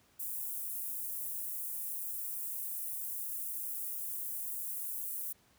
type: high-pass noise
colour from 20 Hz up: white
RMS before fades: -39 dBFS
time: 0.19-5.33 s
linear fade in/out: 10 ms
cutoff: 10000 Hz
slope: 24 dB/octave
effects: pink hiss -67 dBFS RMS until 5.58 s + high-pass 60 Hz 12 dB/octave